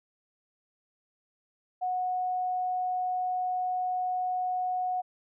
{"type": "tone", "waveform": "sine", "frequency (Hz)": 733, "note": "F#5", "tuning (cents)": -16, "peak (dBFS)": -27, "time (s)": [1.81, 5.02], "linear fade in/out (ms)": 20, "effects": []}